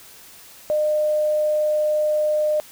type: tone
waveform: sine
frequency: 607 Hz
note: D#5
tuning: 43 cents flat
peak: -17 dBFS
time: 0.7-2.6 s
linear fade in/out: 0 ms
effects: white hiss -45 dBFS RMS until 2.71 s